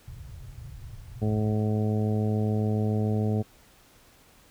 white low-pass noise, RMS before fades -42 dBFS, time 0.07-1.54 s, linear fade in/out 10 ms, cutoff 130 Hz, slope 48 dB/octave
harmonic tone, 107 Hz, A2, 48 cents flat, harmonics 1 / 2 / 3 / 4 / 5 / 6 / 7, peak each -25 / -28 / -37 / -33 / -40 / -41 / -41 dBFS, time 1.21-3.43 s, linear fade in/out 20 ms
effects pink hiss -57 dBFS RMS until 4.5 s

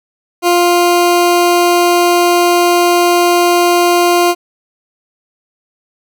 20% pulse tone, 350 Hz, F4, 4 cents sharp, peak -3 dBFS, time 0.42-4.35 s, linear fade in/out 50 ms, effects none

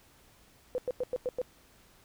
sine tone bursts, 502 Hz, B4, 28 cents sharp, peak -28 dBFS, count 6, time 0.75-1.416 s, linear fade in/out 0 ms, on 31 ms, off 96 ms, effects pink hiss -61 dBFS RMS until 2.04 s

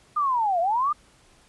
sine linear two-way sweep, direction down then up, 1234 to 659.3 to 1234 Hz, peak -20 dBFS, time 0.16-0.93 s, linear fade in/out 10 ms, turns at 0.6 s, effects pink hiss -57 dBFS RMS until 1.48 s + resampled to 24000 Hz

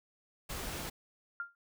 pink noise, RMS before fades -40 dBFS, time 0.49-0.9 s, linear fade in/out 10 ms
sine tone with exponential decay, 1396.9 Hz, F6, in tune, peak -32 dBFS, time 1.4-1.55 s, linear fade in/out 1 ms, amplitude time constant 31 ms
effects none

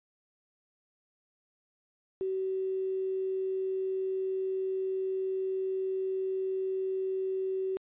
sine tone with quantisation, 379.8 Hz, F#4, 45 cents sharp, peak -29 dBFS, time 2.21-7.77 s, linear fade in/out 0 ms, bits 9, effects resampled to 8000 Hz

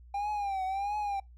triangle tone with vibrato, 796 Hz, G5, 26 cents sharp, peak -28 dBFS, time 0.14-1.2 s, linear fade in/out 5 ms, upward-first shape triangle, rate 1.5 Hz, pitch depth 110 cents each way, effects noise-tail reverb RT60 0.2 s tail -24 dB re dry + added 60 Hz sine -50 dBFS peak until 1.37 s

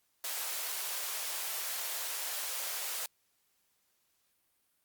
white high-pass noise, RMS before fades -37 dBFS, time 0.24-3.06 s, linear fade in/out 2 ms, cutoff 490 Hz, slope 24 dB/octave, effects white hiss -75 dBFS RMS until 4.84 s + Opus 48 kbps

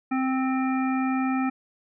harmonic tone with a mistuned harmonic, 261.6 Hz, C4, in tune, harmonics 1 / 3 / 5 / 7 / 9, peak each -23 / -31 / -33 / -39 / -37 dBFS, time 0.11-1.5 s, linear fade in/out 10 ms, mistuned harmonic 9, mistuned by +23 cents, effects none

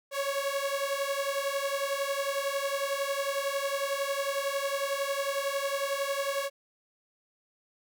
sawtooth beating tone pair, 550 / 561 Hz, C#5 / C#5, -14 / +21 cents, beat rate 11 Hz, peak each -28 dBFS, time 0.11-6.5 s, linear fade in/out 50 ms, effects none

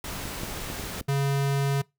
pink noise, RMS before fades -35 dBFS, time 0.04-1.01 s, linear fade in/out 2 ms
clicks, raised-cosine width 3 ms, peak -23 dBFS, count 6, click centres 0.254 / 0.434 / 0.701 / 0.797 / 0.839 / 1.012 s
square tone, 139.1 Hz, C#3, 6 cents sharp, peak -23 dBFS, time 1.08-1.82 s, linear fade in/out 10 ms
effects noise-tail reverb RT60 0.2 s tail -23 dB re dry

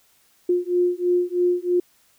sine beating tone pair, 354 / 357.1 Hz, F4 / F4, +23 / +39 cents, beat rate 3.1 Hz, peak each -21 dBFS, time 0.49-1.8 s, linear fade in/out 5 ms, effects white hiss -60 dBFS RMS until 2.18 s

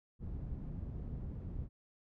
white low-pass noise, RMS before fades -42 dBFS, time 0.19-1.69 s, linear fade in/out 50 ms, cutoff 110 Hz, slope 12 dB/octave, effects none

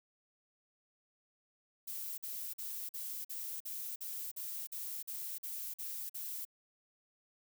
violet noise bursts, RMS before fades -42 dBFS, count 13, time 1.87-6.452 s, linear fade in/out 10 ms, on 310 ms, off 46 ms, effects none

